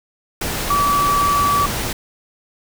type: tone in noise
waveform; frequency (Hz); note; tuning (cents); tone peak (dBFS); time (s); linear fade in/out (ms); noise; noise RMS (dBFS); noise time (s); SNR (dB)
sine; 1149; D6; -38; -14; 0.7-1.66; 5; pink; -23; 0.41-1.93; +6
effects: none